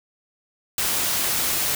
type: noise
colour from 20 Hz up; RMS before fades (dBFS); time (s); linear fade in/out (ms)
white; -23; 0.78-1.75; 2
effects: none